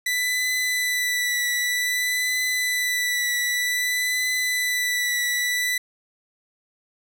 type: tone with vibrato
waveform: sawtooth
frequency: 1982 Hz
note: B6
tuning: 6 cents sharp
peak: -18 dBFS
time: 0.06-5.78 s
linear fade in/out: 5 ms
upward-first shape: triangle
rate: 0.53 Hz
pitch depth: 23 cents each way
effects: none